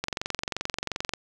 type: click train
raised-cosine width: 0.2 ms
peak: -11 dBFS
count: 26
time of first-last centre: 0.04-1.136 s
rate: 22.8 Hz
effects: none